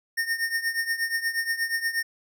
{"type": "tone with tremolo", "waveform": "square", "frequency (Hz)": 1830, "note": "A#6", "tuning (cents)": -32, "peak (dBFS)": -22, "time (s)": [0.17, 2.03], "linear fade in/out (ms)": 10, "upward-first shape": "triangle", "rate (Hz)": 8.4, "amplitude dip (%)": 85, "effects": []}